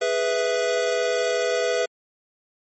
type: chord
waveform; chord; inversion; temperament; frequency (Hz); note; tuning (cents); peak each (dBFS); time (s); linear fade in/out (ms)
square; E major; first; equal; 415.3 / 493.9 / 659.3; G#4 / B4 / E5; 0 / 0 / 0; -28 / -24 / -26; 0.01-1.86; 10
effects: MP3 32 kbps

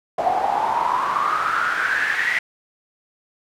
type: noise with band-pass filter sweep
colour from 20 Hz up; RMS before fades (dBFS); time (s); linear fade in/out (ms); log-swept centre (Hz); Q
pink; -21; 0.18-2.39; 5; 700 to 2000; 8.4
effects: none

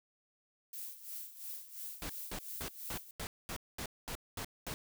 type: noise with tremolo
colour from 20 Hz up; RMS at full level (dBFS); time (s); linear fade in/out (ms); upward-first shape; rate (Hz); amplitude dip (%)
violet; -43; 0.73-3.11; 2; sine; 2.9; 75
type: noise bursts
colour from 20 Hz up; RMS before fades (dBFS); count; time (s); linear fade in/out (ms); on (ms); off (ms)
pink; -41; 10; 2.02-4.74; 0; 74; 220
effects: none

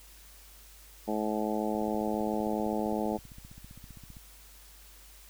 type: harmonic tone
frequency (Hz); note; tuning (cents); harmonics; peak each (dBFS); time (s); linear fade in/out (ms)
107.3; A2; -43; 2 / 3 / 4 / 5 / 6 / 7 / 8; -33 / -35 / -36 / -37 / -38 / -38 / -39; 1.07-3.18; 20
type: click train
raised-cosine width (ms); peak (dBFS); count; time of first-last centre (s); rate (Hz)
5; -36; 38; 1.75-4.168; 15.3
effects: added 50 Hz sine -54 dBFS peak until 5.29 s + white hiss -55 dBFS RMS until 5.29 s

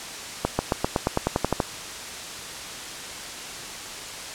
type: accelerating click train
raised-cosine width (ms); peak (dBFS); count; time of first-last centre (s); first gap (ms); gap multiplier
1; -6; 12; 0.45-1.602; 140; 0.94
effects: white hiss -35 dBFS RMS until 4.34 s + low-pass 8000 Hz 12 dB/octave

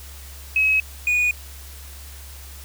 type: tone pair in turn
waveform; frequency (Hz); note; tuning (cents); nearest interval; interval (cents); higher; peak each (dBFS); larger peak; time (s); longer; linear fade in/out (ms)
sine / triangle; 2558 / 2462; D#7 / D#7; +47 / -19; minor second; 66; first; -15; neither; 0.56-0.8 / 1.07-1.31; neither; 2
effects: added 69 Hz sine -38 dBFS peak until 2.64 s + white hiss -43 dBFS RMS until 2.64 s

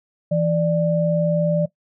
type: tone pair together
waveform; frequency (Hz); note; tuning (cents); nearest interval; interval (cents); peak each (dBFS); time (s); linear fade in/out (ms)
sine; 165.6 / 591; E3 / D5; +8 / +11; octave + minor seventh; 2203; -19; 0.31-1.66; 10
effects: noise-tail reverb RT60 0.1 s tail -18 dB re dry

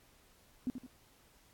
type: tone with echo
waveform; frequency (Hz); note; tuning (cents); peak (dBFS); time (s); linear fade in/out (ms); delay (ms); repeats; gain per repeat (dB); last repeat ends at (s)
sine; 252.6; B3; +39; -31; 0.67-0.7; 0; 82; 2; -8; 0.864
effects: pink hiss -65 dBFS RMS until 1.53 s + AAC 64 kbps

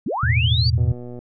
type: linear sweep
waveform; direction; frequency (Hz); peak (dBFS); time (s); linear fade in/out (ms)
sine; up; 145 to 4735; -21; 0.06-0.7; 5
type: chord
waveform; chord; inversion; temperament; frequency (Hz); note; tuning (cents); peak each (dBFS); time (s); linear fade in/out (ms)
sine; E suspended fourth; none; equal; 82.41 / 110 / 123.47; E2 / A2 / B2; 0 / 0 / 0; -20; 0.23-0.92; 5
type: click train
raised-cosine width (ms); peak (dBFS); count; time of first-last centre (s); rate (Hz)
2; -23; 51; 0.78-1.19; 122
effects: none

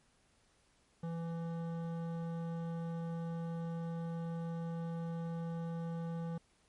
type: tone with hard clipping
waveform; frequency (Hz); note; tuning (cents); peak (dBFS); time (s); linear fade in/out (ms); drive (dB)
triangle; 166.8; E3; +21; -39; 1.03-6.38; 5; 17
effects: pink hiss -71 dBFS RMS until 6.68 s + MP3 48 kbps

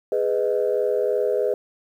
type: chord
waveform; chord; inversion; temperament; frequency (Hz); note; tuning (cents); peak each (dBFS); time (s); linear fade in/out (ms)
sine; G# minor; none; just; 415.3 / 498.4 / 623; G#4 / B4 / D#5; 0 / +16 / +2; -22 / -22 / -25; 0.12-1.54; 2
effects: tanh soft clip ceiling -11 dBFS + 9-bit

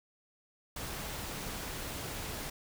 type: noise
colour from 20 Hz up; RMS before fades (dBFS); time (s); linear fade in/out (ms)
pink; -40; 0.76-2.5; 5
effects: none

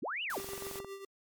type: linear two-way sweep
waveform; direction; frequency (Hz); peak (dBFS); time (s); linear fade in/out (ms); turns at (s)
sine; up then down; 132.2 to 3020 to 132.2; -34; 0.02-0.39; 10; 0.23
type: noise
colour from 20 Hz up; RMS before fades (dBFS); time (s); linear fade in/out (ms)
white; -45; 0.3-0.79; 0
type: tone with tremolo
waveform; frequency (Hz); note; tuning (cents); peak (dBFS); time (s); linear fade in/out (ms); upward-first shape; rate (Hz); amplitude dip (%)
square; 392.8; G4; +4; -40; 0.36-1.05; 5; triangle; 7.5; 70
type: click train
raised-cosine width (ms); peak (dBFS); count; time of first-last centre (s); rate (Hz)
1; -30; 11; 0.4-0.846; 22.4
effects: MP3 96 kbps

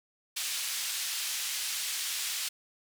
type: band-pass noise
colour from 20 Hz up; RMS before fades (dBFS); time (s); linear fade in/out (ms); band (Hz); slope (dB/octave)
pink; -34; 0.36-2.49; 10; 3000 to 12000; 12
effects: none

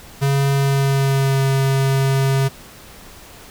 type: tone with pitch glide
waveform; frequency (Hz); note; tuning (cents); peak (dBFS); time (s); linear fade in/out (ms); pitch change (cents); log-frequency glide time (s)
square; 138.59 to 135.42; C#3 to C#3; 0 to -40; -15; 0.21-2.49; 20; -40; 0.53-1.43
effects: pink hiss -41 dBFS RMS until 3.5 s

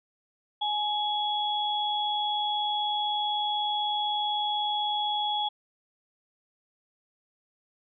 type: tone pair together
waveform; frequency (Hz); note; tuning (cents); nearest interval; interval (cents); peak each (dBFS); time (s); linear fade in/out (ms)
sine; 839 / 3356; G#5 / G#7; +17 / +17; 2 octaves; 2400; -28 / -29; 0.61-5.49; 10
effects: none

